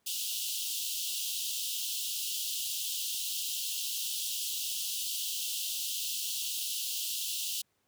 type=high-pass noise; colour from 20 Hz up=pink; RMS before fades=-35 dBFS; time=0.06-7.62 s; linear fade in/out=10 ms; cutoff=2800 Hz; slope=96 dB/octave; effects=pink hiss -75 dBFS RMS until 7.87 s + high-pass 100 Hz 12 dB/octave